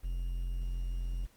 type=tone with quantisation; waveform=triangle; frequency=43.65 Hz; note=F1; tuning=in tune; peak=-30 dBFS; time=0.03-1.27 s; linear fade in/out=20 ms; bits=10; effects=pink hiss -65 dBFS RMS until 1.36 s + Opus 32 kbps